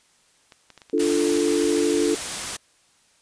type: clicks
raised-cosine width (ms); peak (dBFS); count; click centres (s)
0.2; -27; 11; 0.522 / 0.703 / 0.777 / 0.818 / 0.898 / 0.98 / 1.016 / 1.075 / 1.152 / 1.207 / 1.293
type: chord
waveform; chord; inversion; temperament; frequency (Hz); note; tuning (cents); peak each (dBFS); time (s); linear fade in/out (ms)
sine; D minor; none; equal with one note detuned; 293.7 / 346 / 440; D4 / F4 / A4; 0 / -16 / 0; -23 / -23 / -22; 0.93-2.15; 5
type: noise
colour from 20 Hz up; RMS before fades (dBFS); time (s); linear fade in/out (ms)
white; -29; 0.99-2.57; 10
effects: white hiss -60 dBFS RMS until 3.21 s + resampled to 22050 Hz